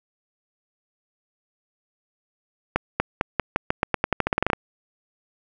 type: accelerating click train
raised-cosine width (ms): 0.5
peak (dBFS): -4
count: 18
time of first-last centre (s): 2.76-4.532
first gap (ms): 240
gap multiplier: 0.88
effects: none